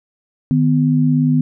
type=tone pair together; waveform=sine; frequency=153.59 / 250.8 Hz; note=D#3 / B3; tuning=-22 / +27 cents; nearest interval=minor sixth; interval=849 cents; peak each=-14 dBFS; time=0.51-1.41 s; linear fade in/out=0 ms; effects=none